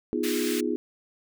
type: chord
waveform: sine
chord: F half-diminished seventh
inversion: second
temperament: equal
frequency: 246.9 / 311.1 / 349.2 / 415.3 Hz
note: Cb4 / Eb4 / F4 / Ab4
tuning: 0 / 0 / 0 / 0 cents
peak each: -30 dBFS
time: 0.13-0.76 s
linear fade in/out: 0 ms
type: high-pass noise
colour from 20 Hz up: pink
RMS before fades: -34 dBFS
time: 0.23-0.61 s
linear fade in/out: 10 ms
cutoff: 1600 Hz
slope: 24 dB/octave
effects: none